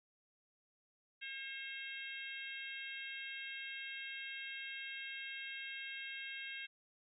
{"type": "harmonic tone", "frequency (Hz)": 538, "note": "C5", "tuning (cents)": 48, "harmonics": [3, 4, 5, 6, 7], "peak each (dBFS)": [-49, -49, -48, -51, -54], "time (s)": [1.21, 6.67], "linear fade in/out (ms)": 20, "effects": []}